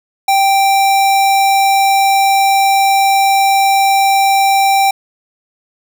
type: tone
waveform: square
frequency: 784 Hz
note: G5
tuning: in tune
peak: -9 dBFS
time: 0.28-4.91 s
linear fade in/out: 5 ms
effects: none